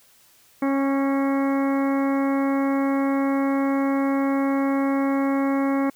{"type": "harmonic tone with a mistuned harmonic", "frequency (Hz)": 273.9, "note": "C#4", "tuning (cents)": -21, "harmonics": [1, 2, 3, 4, 5, 6, 7, 8], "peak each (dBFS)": [-20, -28, -32, -32, -38, -41, -40, -38], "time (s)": [0.62, 5.9], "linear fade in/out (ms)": 5, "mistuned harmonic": 4, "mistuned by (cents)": 18, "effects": ["white hiss -56 dBFS RMS until 5.95 s"]}